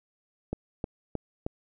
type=click train; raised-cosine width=2 ms; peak=-17 dBFS; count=4; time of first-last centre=0.53-1.465 s; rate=3.21 Hz; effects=none